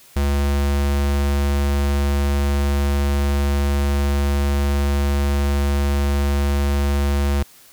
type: tone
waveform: square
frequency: 70.7 Hz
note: C#2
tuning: 35 cents sharp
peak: -17 dBFS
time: 0.16-7.43 s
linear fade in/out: 5 ms
effects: white hiss -48 dBFS RMS until 7.72 s